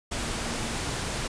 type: tone in noise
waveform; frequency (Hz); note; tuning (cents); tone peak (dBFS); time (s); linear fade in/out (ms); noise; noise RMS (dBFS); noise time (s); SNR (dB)
sine; 233.1; A#3; 0; -40; 0.15-0.75; 10; pink; -31; 0.11-1.28; -12
effects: resampled to 22050 Hz